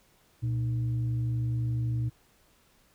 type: tone with frequency modulation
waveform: sine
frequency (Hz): 118.9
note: A#2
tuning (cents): +35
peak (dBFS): -26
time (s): 0.42-2.1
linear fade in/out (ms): 20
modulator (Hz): 186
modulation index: 0.32
effects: pink hiss -64 dBFS RMS until 2.94 s